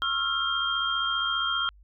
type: tone cluster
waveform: sine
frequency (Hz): 1088 / 1312 / 1387 / 3201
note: C#6 / E6 / F6 / G7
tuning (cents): -33 / -9 / -12 / +36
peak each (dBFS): -36 / -33 / -28 / -28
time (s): 0.02-1.69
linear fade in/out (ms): 0
effects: added 50 Hz sine -51 dBFS peak until 1.83 s